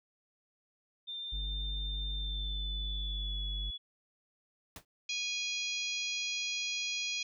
sine tone with pitch glide, 3594 to 3398 Hz, A7 to G#7, +36 to +39 cents, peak -38 dBFS, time 1.07-3.78 s, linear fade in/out 20 ms, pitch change -97 cents, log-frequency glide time 2.1-3.42 s
triangle tone, 51.2 Hz, G#1, 24 cents flat, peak -33 dBFS, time 1.32-3.71 s, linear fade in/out 10 ms
pink noise with exponential decay, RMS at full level -41 dBFS, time 4.76-4.85 s, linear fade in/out 2 ms, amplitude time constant 19 ms
harmonic tone, 825 Hz, G#5, 12 cents flat, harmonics 3 / 4 / 5 / 6 / 7 / 8, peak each -37 / -39 / -41 / -43 / -44 / -45 dBFS, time 5.09-7.23 s, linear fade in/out 5 ms
effects none

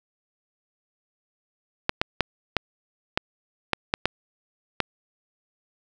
clicks, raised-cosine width 0.3 ms, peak -4 dBFS, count 9, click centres 1.894 / 2.015 / 2.207 / 2.567 / 3.175 / 3.733 / 3.939 / 4.056 / 4.803 s, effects none

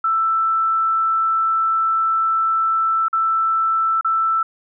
sine tone with dropouts, 1326 Hz, E6, 10 cents sharp, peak -15 dBFS, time 0.04-4.43 s, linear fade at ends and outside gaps 5 ms, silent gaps 3.084-3.129 / 4.011-4.046 s, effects none

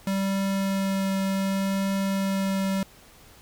square tone with vibrato, 194.3 Hz, G3, 15 cents flat, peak -24 dBFS, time 0.07-2.83 s, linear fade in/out 2 ms, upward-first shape triangle, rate 0.67 Hz, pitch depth 9 cents each way, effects pink hiss -52 dBFS RMS until 3.41 s

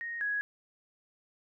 sine tone pair in turn, 1864.7 / 1666.5 Hz, A#6 / G#6, 0 / +5 cents, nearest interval major second, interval 195 cents, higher first, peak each -35 / -29 dBFS, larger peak second, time 0.01-0.21 / 0.21-0.41 s, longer neither, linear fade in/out 0 ms, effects none

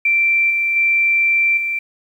sine tone with level steps, 2349 Hz, D7, in tune, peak -12 / -15 / -12 / -18 dBFS, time 0.05-1.79 s, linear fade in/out 5 ms, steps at 0.5 / 0.76 / 1.57 s, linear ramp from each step 5 ms, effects 8-bit

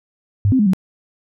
sine tone with pitch steps, 100.8 / 260.9 / 208.6 / 187.6 Hz, G2 / C4 / G#3 / F#3, +49 / -5 / +8 / +24 cents, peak -11 dBFS, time 0.45-0.734 s, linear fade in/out 0 ms, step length 71 ms, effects none

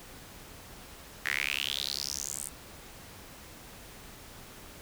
sawtooth tone with high-pass filter sweep, 70 Hz, C#2, 18 cents sharp, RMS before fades -34 dBFS, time 1.25-2.49 s, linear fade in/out 10 ms, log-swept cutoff 1800 to 9000 Hz, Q 5.8, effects pink hiss -49 dBFS RMS until 4.81 s

